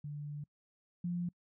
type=tone pair in turn; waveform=sine; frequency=146.83 / 174.99 Hz; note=D3 / F3; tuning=0 / +4 cents; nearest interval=minor third; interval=304 cents; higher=second; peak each=-39 / -33 dBFS; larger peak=second; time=0.04-0.44 / 1.04-1.29 s; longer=first; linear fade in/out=5 ms; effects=noise-tail reverb RT60 0.1 s tail -26 dB re dry